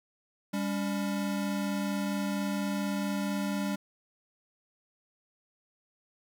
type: tone pair together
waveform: square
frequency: 199.1 / 283.4 Hz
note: G3 / C#4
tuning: +27 / +38 cents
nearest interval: tritone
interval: 611 cents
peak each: -31 / -36 dBFS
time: 0.53-3.76 s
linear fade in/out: 10 ms
effects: 11-bit